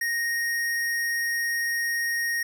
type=tone; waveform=square; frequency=1864.7 Hz; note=A#6; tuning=in tune; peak=-25 dBFS; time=0.01-2.43 s; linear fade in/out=5 ms; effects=none